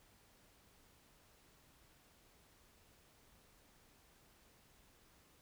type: silence
effects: pink hiss -68 dBFS RMS until 5.41 s